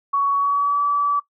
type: tone with pitch glide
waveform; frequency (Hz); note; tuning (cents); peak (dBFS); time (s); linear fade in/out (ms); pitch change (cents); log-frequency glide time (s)
sine; 1120 to 1151.5; C#6 to D6; +18 to -34; -16; 0.13-1.2; 10; +48; 0.31-0.82
effects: noise-tail reverb RT60 0.1 s tail -20 dB re dry